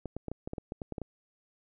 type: clicks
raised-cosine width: 2 ms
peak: -23 dBFS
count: 12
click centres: 0.057 / 0.166 / 0.283 / 0.316 / 0.475 / 0.534 / 0.582 / 0.721 / 0.818 / 0.923 / 0.982 / 1.017 s
effects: none

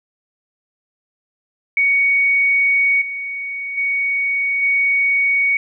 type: tone with level steps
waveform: sine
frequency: 2236 Hz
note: C#7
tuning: 14 cents sharp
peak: -12 / -23 / -16 / -13 dBFS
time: 1.77-5.57 s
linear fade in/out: 2 ms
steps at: 3.01 / 3.77 / 4.62 s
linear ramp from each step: 10 ms
effects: none

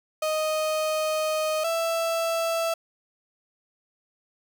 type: tone pair in turn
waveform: 35% pulse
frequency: 622.3 / 662.2 Hz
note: D#5 / E5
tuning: 0 / +8 cents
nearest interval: minor second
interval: 108 cents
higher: second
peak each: -22 dBFS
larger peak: neither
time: 0.22-1.64 / 1.64-2.74 s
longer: first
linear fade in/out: 5 ms
effects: none

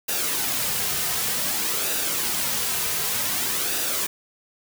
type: noise with flanger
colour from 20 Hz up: white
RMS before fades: -25 dBFS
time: 0.08-4.07 s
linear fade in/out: 10 ms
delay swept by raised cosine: 0.92 to 3.62 ms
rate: 0.54 Hz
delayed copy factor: -0.5
effects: none

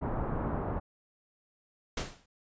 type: low-pass noise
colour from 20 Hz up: pink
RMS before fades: -33 dBFS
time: 0.01-0.8 s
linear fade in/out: 20 ms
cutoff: 1200 Hz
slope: 24 dB/octave
type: noise with exponential decay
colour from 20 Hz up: pink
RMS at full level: -30 dBFS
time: 1.97-2.26 s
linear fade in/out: 5 ms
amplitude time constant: 63 ms
effects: resampled to 16000 Hz

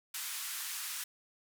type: band-pass noise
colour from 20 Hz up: white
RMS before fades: -40 dBFS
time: 0.14-1.04 s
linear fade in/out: 5 ms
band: 1100 to 15000 Hz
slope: 24 dB/octave
effects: none

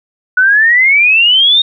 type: exponential sweep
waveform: sine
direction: up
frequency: 1467 to 3729 Hz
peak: -5 dBFS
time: 0.37-1.62 s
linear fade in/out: 5 ms
effects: none

